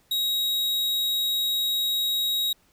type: tone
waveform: 45% pulse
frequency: 3805 Hz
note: A#7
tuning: 35 cents sharp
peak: -23 dBFS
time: 0.11-2.53 s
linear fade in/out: 5 ms
effects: pink hiss -63 dBFS RMS until 2.72 s